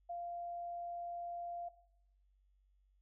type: tone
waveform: sine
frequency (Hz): 694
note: F5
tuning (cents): -11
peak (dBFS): -40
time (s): 0.09-1.69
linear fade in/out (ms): 10
effects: noise-tail reverb RT60 0.8 s tail -17 dB re dry + added 48 Hz sine -69 dBFS peak until 3.01 s